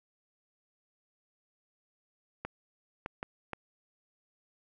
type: clicks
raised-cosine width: 0.5 ms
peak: -21 dBFS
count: 4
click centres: 2.45 / 3.061 / 3.229 / 3.533 s
effects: none